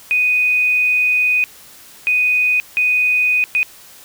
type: tone bursts at uneven times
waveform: sine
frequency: 2489 Hz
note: D#7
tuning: in tune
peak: -12 dBFS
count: 4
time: 0.11-1.44 / 2.07-2.6 / 2.77-3.44 / 3.55-3.63 s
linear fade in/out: 0 ms
effects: white hiss -42 dBFS RMS until 4.04 s